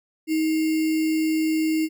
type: tone with sample-and-hold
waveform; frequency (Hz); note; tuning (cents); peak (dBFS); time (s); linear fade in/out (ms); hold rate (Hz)
sine; 316.1; D#4; +27; -19; 0.27-1.89; 50; 2450
effects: none